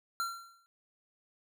square tone with exponential decay, 1368 Hz, F6, 36 cents flat, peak -30 dBFS, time 0.2-0.66 s, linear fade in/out 0 ms, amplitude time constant 100 ms, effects none

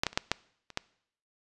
clicks, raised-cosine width 0.2 ms, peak -7 / -10 / -27 / -7 / -7 / -28 / -12 dBFS, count 7, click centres 0.035 / 0.067 / 0.13 / 0.175 / 0.316 / 0.703 / 0.774 s, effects noise-tail reverb RT60 0.7 s tail -23 dB re dry + resampled to 24000 Hz

